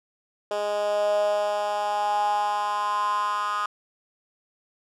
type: tone with high-pass filter sweep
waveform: 10% pulse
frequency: 207 Hz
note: G#3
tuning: 5 cents flat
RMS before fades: -25 dBFS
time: 0.51-3.66 s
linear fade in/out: 2 ms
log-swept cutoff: 520 to 1200 Hz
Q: 7.1
effects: low-pass 8000 Hz 12 dB/octave